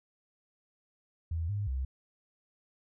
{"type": "tone with pitch steps", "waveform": "sine", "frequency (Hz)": [82.2, 102.4, 65.6], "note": ["E2", "G#2", "C2"], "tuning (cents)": [-4, -24, 5], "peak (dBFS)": -30, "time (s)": [1.31, 1.85], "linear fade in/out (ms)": 5, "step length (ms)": 180, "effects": []}